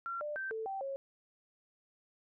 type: tone with pitch steps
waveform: sine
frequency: 1369 / 595 / 1557 / 443.1 / 777 / 546 Hz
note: F6 / D5 / G6 / A4 / G5 / C#5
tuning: -35 / +22 / -12 / +12 / -16 / -26 cents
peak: -36 dBFS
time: 0.06-0.96 s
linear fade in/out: 0 ms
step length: 150 ms
effects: none